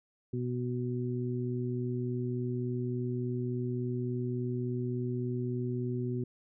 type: harmonic tone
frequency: 123.47 Hz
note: B2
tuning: in tune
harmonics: 1 / 2 / 3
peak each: -33 / -36 / -37 dBFS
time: 0.33-6.24 s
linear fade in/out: 5 ms
effects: none